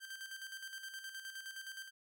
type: tone with tremolo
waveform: sawtooth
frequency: 1568 Hz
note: G6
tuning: in tune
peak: -40 dBFS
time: 0-1.91 s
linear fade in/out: 50 ms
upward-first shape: square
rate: 9.6 Hz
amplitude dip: 55%
effects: none